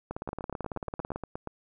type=two click trains; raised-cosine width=1 ms; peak=-20 / -21 dBFS; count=20 / 11; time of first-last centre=0.11-1.16 / 0.29-1.473 s; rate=18.1 / 8.45 Hz; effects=none